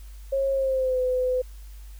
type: tone with pitch glide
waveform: sine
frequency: 543 to 506.6 Hz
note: C#5 to B4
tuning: -36 to +44 cents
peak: -21 dBFS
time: 0.32-1.42 s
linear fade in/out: 10 ms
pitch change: -120 cents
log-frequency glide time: 0.52-1 s
effects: added 50 Hz sine -39 dBFS peak until 1.99 s + white hiss -56 dBFS RMS until 1.99 s